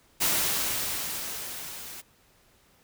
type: noise with level ramp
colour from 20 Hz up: white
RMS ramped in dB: -24 to -42 dBFS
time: 0.2-2.02 s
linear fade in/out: 20 ms
effects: pink hiss -62 dBFS RMS until 2.83 s